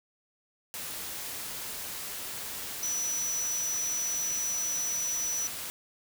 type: tone in noise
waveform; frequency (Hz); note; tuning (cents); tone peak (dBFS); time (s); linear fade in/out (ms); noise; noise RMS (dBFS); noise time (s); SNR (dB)
sine; 5920; F#8; 0; -29; 2.83-5.47; 0; white; -38; 0.74-5.7; +6
effects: none